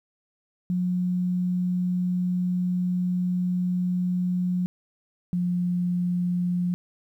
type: tone pair in turn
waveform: sine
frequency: 180 / 177.52 Hz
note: F#3 / F3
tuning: -47 / +29 cents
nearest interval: unison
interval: 24 cents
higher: first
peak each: -22 / -22 dBFS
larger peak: neither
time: 0.7-4.66 / 5.33-6.74 s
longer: first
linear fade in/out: 0 ms
effects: 10-bit